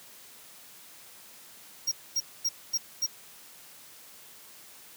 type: tone bursts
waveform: square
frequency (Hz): 5610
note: F8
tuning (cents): +7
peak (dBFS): -25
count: 5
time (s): 1.87-3.065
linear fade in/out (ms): 10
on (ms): 47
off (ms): 240
effects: white hiss -51 dBFS RMS until 4.96 s + high-pass 100 Hz 12 dB/octave